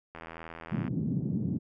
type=click train; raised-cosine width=0.5 ms; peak=-27 dBFS; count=61; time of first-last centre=0.15-0.879 s; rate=82.3 Hz
type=band-pass noise; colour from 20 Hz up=white; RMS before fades=-31 dBFS; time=0.71-1.59 s; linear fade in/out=20 ms; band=120 to 230 Hz; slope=24 dB/octave
effects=none